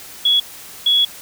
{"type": "tone bursts at uneven times", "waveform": "sine", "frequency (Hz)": 3363, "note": "G#7", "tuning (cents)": 21, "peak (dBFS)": -11, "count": 2, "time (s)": [[0.25, 0.4], [0.86, 1.05]], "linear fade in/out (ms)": 5, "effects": ["white hiss -37 dBFS RMS until 1.21 s"]}